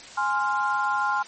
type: chord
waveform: sine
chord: F minor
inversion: first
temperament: equal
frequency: 830.6 / 1046.5 / 1396.9 Hz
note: Ab5 / C6 / F6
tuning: 0 / 0 / 0 cents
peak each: -26 dBFS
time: 0.17-1.23 s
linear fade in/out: 10 ms
effects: white hiss -43 dBFS RMS until 1.27 s + MP3 32 kbps